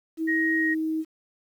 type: tone with pitch glide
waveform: sine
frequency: 322.2 to 316.8 Hz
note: E4 to D#4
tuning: -39 to +31 cents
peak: -24 dBFS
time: 0.17-1.05 s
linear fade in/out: 50 ms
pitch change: -30 cents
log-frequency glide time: 0.57-0.7 s
type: tone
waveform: sine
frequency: 1879 Hz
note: A#6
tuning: 13 cents sharp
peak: -23 dBFS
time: 0.27-0.75 s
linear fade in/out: 20 ms
effects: 9-bit